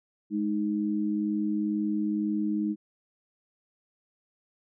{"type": "tone pair together", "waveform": "sine", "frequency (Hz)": [209.4, 311.5], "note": ["G#3", "D#4"], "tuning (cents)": [15, 2], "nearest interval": "perfect fifth", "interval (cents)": 687, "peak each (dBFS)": [-28, -28], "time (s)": [0.3, 2.76], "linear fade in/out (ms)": 50, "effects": []}